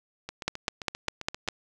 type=two click trains; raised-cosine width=0.2 ms; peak=-19 / -9 dBFS; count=10 / 6; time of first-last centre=0.29-1.477 / 0.48-1.486 s; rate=7.58 / 4.97 Hz; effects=none